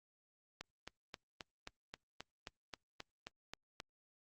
click train, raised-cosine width 0.2 ms, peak -27 dBFS, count 13, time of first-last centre 0.61-3.801 s, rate 3.76 Hz, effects Opus 48 kbps

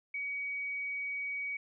sine tone, 2260 Hz, C#7, 33 cents sharp, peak -34 dBFS, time 0.14-1.57 s, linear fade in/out 5 ms, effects none

